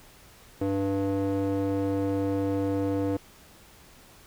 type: tone with band-pass filter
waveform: square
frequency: 98 Hz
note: G2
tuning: in tune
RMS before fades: -27 dBFS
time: 0.61-3.17 s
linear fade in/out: 5 ms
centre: 390 Hz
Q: 2.7
effects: pink hiss -53 dBFS RMS until 4.26 s